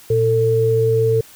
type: tone pair together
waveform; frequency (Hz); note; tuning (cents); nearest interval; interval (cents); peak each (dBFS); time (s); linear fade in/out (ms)
sine; 116.54 / 447.2; A#2 / A4; 0 / +28; octave + major seventh; 2328; -18 / -14; 0.1-1.21; 5
effects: white hiss -44 dBFS RMS until 1.35 s